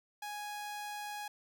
sawtooth tone, 830.6 Hz, G#5, in tune, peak -36 dBFS, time 0.22-1.28 s, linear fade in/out 5 ms, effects none

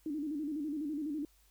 sine tone with vibrato, 298.4 Hz, D4, 28 cents sharp, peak -34 dBFS, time 0.06-1.25 s, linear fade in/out 2 ms, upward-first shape square, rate 12 Hz, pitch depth 85 cents each way, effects added 50 Hz sine -66 dBFS peak until 1.5 s + white hiss -69 dBFS RMS until 1.5 s

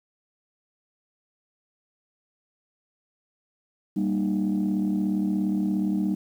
sine chord, Eb major, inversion first, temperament equal with one note detuned, 196 / 233.1 / 306.1 Hz, G3 / Bb3 / Eb4, 0 / 0 / -28 cents, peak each -23 / -29 / -26 dBFS, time 3.96-6.15 s, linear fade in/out 10 ms, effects tanh soft clip ceiling -17 dBFS + 9-bit

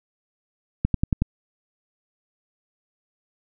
click train, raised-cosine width 5 ms, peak -7 dBFS, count 5, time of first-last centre 0.85-1.22 s, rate 10.8 Hz, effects none

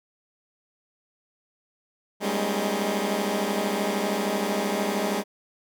15% pulse tone cluster, 195.2 / 208.2 / 238.7 / 274 / 314.4 Hz, G3 / G#3 / A#3 / C#4 / D#4, -7 / +5 / +41 / -20 / +18 cents, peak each -23 / -21 / -29 / -28 / -28 dBFS, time 2.2-5.24 s, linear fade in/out 50 ms, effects none

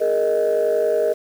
sine chord, Ab suspended second, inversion none, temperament equal, 415.3 / 466.2 / 622.3 Hz, Ab4 / Bb4 / Eb5, 0 / 0 / 0 cents, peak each -21 / -19 / -18 dBFS, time 0-1.14 s, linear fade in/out 20 ms, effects tanh soft clip ceiling -11 dBFS + 7-bit

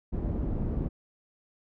pink low-pass noise, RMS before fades -30 dBFS, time 0.12-0.89 s, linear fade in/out 20 ms, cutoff 330 Hz, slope 12 dB/octave, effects none

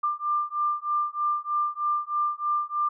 sine beating tone pair, 1190 / 1193.2 Hz, D6 / D6, +22 / +27 cents, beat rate 3.2 Hz, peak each -27 dBFS, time 0.03-2.89 s, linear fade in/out 10 ms, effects none

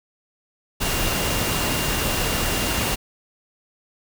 sine tone in noise, 2794 Hz, F7, in tune, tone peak -32 dBFS, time 0.8-2.96 s, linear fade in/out 20 ms, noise pink, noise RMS -23 dBFS, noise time 0.8-2.96 s, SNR -12 dB, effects none

